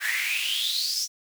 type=noise with high-pass filter sweep; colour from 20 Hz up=pink; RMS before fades=-27 dBFS; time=0-1.08 s; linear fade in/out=50 ms; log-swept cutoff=1700 to 5800 Hz; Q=8.6; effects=none